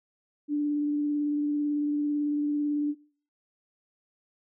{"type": "tone with vibrato", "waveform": "sine", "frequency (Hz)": 293.7, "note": "D4", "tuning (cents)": 0, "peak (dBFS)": -24, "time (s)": [0.48, 2.95], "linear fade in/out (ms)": 50, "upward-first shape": "triangle", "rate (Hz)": 18, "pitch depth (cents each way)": 15, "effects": ["noise-tail reverb RT60 0.5 s tail -23 dB re dry"]}